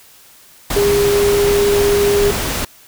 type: tone in noise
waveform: sine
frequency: 406.3 Hz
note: G#4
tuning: 38 cents flat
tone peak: -11 dBFS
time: 0.76-2.31 s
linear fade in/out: 5 ms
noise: pink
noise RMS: -20 dBFS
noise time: 0.7-2.65 s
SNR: +6 dB
effects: white hiss -45 dBFS RMS until 2.87 s